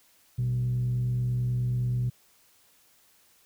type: tone with frequency modulation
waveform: sine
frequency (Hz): 123.47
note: B2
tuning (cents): 0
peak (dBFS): -23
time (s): 0.38-2.1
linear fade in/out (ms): 10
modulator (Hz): 69.4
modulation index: 0.28
effects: tanh soft clip ceiling -21 dBFS + white hiss -62 dBFS RMS until 3.45 s